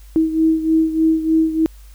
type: beating tone pair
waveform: sine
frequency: 319.6 / 322.9 Hz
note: D#4 / E4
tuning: +47 / -36 cents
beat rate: 3.3 Hz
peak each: -14 / -19 dBFS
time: 0.16-1.66 s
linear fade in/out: 0 ms
effects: added 50 Hz sine -38 dBFS peak until 1.94 s + white hiss -52 dBFS RMS until 1.94 s